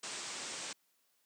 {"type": "low-pass noise", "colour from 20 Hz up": "white", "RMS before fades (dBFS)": -43, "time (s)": [0.03, 0.73], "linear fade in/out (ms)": 5, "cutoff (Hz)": 8700, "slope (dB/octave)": 96, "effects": ["white hiss -75 dBFS RMS until 1.25 s", "high-pass 200 Hz 12 dB/octave"]}